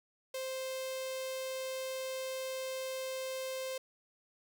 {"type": "tone with notch filter", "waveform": "sawtooth", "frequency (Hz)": 523.3, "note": "C5", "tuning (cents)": 0, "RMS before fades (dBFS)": -39, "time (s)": [0.34, 3.78], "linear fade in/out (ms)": 5, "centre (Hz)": 1300, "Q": 0.96, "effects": []}